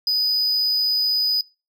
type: tone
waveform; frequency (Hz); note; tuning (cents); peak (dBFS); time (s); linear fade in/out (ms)
triangle; 4978; D#8; 0; -16; 0.07-1.41; 2
effects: noise-tail reverb RT60 0.3 s tail -24 dB re dry